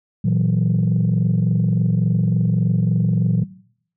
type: tone cluster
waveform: sine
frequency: 117.2 / 162.8 / 186.3 Hz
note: A#2 / E3 / F#3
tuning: +10 / -21 / +12 cents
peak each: -18 dBFS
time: 0.24-3.44 s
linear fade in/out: 10 ms
effects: noise-tail reverb RT60 0.6 s tail -18 dB re dry + tanh soft clip ceiling -10 dBFS